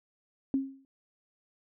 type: tone with exponential decay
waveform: sine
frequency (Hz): 270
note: C#4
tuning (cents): -45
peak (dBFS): -22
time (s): 0.54-0.85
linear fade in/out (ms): 1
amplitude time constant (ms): 66
effects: none